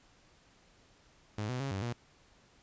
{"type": "tone with pitch steps", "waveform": "sawtooth", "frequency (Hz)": [105.8, 125.9, 137.1, 97.1, 119.6], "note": ["G#2", "B2", "C#3", "G2", "A#2"], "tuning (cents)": [33, 34, -19, -16, 45], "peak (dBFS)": -30, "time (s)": [1.38, 1.93], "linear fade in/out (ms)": 5, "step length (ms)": 110, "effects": ["pink hiss -64 dBFS RMS until 2.62 s", "resampled to 16000 Hz"]}